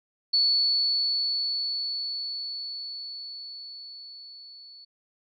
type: tone with level ramp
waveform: sine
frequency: 4435 Hz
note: C#8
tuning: in tune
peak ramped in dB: -18 to -45 dBFS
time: 0.33-4.85 s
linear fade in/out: 10 ms
effects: MP3 48 kbps